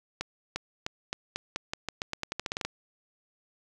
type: accelerating click train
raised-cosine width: 0.2 ms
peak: -14 dBFS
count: 18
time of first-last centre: 0.21-2.65 s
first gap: 350 ms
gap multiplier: 0.87
effects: none